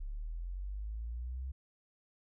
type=linear sweep; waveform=sine; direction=up; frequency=33.7 to 66.7 Hz; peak=-37 dBFS; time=0-1.52 s; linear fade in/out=10 ms; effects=none